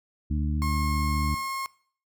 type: harmonic tone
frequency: 74.9 Hz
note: D2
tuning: 35 cents sharp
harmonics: 1 / 2 / 3 / 4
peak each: -25 / -32 / -32 / -36 dBFS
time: 0.3-1.35 s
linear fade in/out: 10 ms
type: tone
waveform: 35% pulse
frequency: 1077 Hz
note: C6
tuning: 50 cents sharp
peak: -28 dBFS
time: 0.62-1.66 s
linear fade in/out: 0 ms
effects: noise-tail reverb RT60 0.5 s tail -20 dB re dry